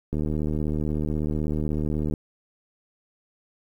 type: click train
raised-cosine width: 3 ms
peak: -15 dBFS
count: 154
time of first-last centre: 0.13-2.138 s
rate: 76.2 Hz
effects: 9-bit